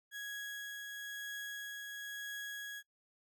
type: tone with tremolo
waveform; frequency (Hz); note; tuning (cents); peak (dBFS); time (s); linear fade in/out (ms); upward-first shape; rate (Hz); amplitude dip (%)
35% pulse; 1661.2; G#6; 0; -39; 0.11-2.83; 50; triangle; 1; 30
effects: noise-tail reverb RT60 0.1 s tail -22 dB re dry